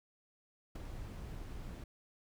brown noise with ADSR envelope, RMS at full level -38 dBFS, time 0.75-1.84 s, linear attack 8 ms, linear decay 9 ms, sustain -7 dB, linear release 5 ms, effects none

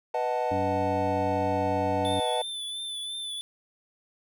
triangle chord, B dominant seventh, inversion none, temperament equal, 493.9 / 622.3 / 740 / 880 Hz, B4 / D#5 / F#5 / A5, 0 / 0 / 0 / 0 cents, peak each -29 dBFS, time 0.14-2.42 s, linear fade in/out 5 ms
harmonic tone, 95.4 Hz, G2, 47 cents flat, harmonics 1 / 2 / 3, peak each -33 / -37 / -32 dBFS, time 0.51-2.2 s, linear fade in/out 5 ms
square tone with vibrato, 3509 Hz, A7, 5 cents flat, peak -33 dBFS, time 2.05-3.41 s, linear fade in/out 0 ms, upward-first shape triangle, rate 2.9 Hz, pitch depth 41 cents each way
effects none

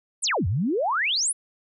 sine exponential two-way sweep, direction down then up, 10890 to 81.3 to 10890 Hz, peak -21 dBFS, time 0.22-1.33 s, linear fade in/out 20 ms, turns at 0.47 s, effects none

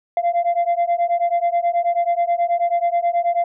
sine beating tone pair, 686 / 695.3 Hz, F5 / F5, -31 / -8 cents, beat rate 9.3 Hz, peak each -17 dBFS, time 0.17-3.44 s, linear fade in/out 2 ms, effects tanh soft clip ceiling -13 dBFS

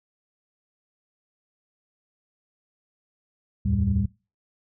sine tone cluster, 75.6 / 87.8 / 110.1 / 197 Hz, D#2 / F2 / A2 / G3, -49 / +10 / +2 / +9 cents, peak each -25 dBFS, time 3.65-4.06 s, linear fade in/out 10 ms, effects noise-tail reverb RT60 0.3 s tail -23 dB re dry + tanh soft clip ceiling -11 dBFS

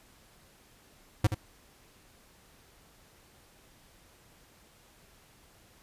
square tone with echo, 105.1 Hz, G#2, 21 cents sharp, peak -20 dBFS, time 1.24-1.27 s, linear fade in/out 5 ms, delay 76 ms, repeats 1, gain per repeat -9 dB, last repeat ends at 1.346 s, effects pink hiss -60 dBFS RMS until 5.82 s + resampled to 32000 Hz

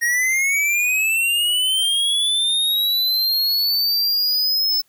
square linear sweep, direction up, 1864.7 to 5274 Hz, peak -17 dBFS, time 0.01-4.82 s, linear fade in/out 20 ms, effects white hiss -62 dBFS RMS until 4.88 s

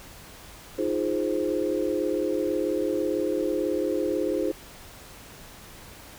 sine chord, F minor seventh, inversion third, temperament equal, 311.1 / 349.2 / 415.3 / 523.3 Hz, Eb4 / F4 / Ab4 / C5, 0 / 0 / 0 / 0 cents, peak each -29 dBFS, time 0.78-4.52 s, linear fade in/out 10 ms, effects pink hiss -46 dBFS RMS until 6.18 s

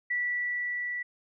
sine tone with level ramp, 1957 Hz, B6, 16 cents flat, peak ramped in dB -26 to -31 dBFS, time 0.1-1.03 s, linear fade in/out 10 ms, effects none

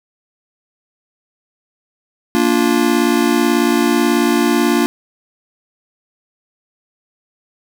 square chord, Bb major, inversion none, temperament just, 233.1 / 291.4 / 349.6 Hz, Bb3 / D4 / F4, 0 / -13 / +2 cents, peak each -17 dBFS, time 2.35-4.86 s, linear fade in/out 0 ms, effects none

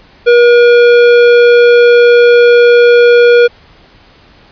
sine tone with tanh clipping, 479.2 Hz, A#4, 48 cents sharp, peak -4 dBFS, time 0.26-3.48 s, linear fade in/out 20 ms, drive 16 dB, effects pink hiss -42 dBFS RMS until 4.51 s + resampled to 11025 Hz

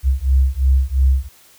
sine beating tone pair, 65 / 67.9 Hz, C2 / C#2, -11 / -35 cents, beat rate 2.9 Hz, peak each -15 dBFS, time 0.03-1.29 s, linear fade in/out 50 ms, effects white hiss -49 dBFS RMS until 1.58 s

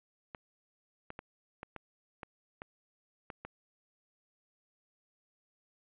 clicks, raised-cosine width 0.5 ms, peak -27 dBFS, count 9, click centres 0.348 / 1.104 / 1.191 / 1.631 / 1.763 / 2.232 / 2.619 / 3.302 / 3.45 s, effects resampled to 8000 Hz

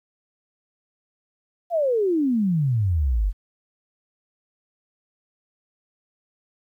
sine exponential sweep, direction down, 714 to 43.65 Hz, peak -18 dBFS, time 1.7-3.33 s, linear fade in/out 50 ms, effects 10-bit

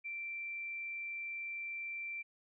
sine tone, 2349 Hz, D7, in tune, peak -39 dBFS, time 0.04-2.23 s, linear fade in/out 20 ms, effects none

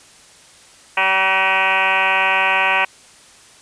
sine tone with frequency modulation, 1713 Hz, A6, 47 cents flat, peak -13 dBFS, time 0.97-2.85 s, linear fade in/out 5 ms, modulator 190 Hz, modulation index 5.4, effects white hiss -46 dBFS RMS until 3.61 s + resampled to 22050 Hz

